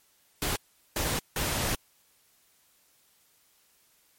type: noise bursts at uneven times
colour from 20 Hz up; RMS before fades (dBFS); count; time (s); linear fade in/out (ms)
pink; -29; 3; 0.42-0.56 / 0.96-1.19 / 1.36-1.75; 2
effects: white hiss -65 dBFS RMS until 4.18 s + MP3 64 kbps